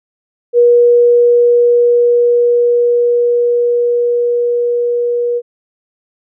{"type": "tone with level ramp", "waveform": "sine", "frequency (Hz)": 480, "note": "B4", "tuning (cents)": -49, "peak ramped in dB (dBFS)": [-4, -12], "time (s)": [0.53, 5.42], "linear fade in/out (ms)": 50, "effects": []}